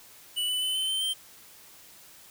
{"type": "tone with pitch steps", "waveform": "square", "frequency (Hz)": [2960, 2994, 3029, 3064, 3100, 3136], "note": ["F#7", "F#7", "F#7", "G7", "G7", "G7"], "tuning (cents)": [0, 20, 40, -40, -20, 0], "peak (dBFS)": -27, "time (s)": [0.36, 1.14], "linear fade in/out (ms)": 20, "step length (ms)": 130, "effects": ["white hiss -52 dBFS RMS until 2.3 s"]}